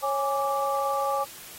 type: tone cluster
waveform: sine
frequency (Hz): 551 / 827 / 1167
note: C#5 / G#5 / D6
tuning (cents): -11 / -8 / -11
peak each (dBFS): -28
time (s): 0.02-1.25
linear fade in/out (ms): 20
effects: white hiss -44 dBFS RMS until 1.58 s + AAC 48 kbps